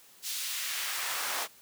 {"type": "noise with high-pass filter sweep", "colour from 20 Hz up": "pink", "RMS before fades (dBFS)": -34, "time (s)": [0.22, 1.48], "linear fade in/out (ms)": 50, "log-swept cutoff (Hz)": [4200, 660], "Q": 0.92, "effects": ["white hiss -57 dBFS RMS until 1.61 s", "high-pass 80 Hz 12 dB/octave"]}